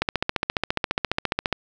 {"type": "click train", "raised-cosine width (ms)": 0.3, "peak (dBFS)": -5, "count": 23, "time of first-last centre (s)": [0.02, 1.527], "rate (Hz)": 14.6, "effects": []}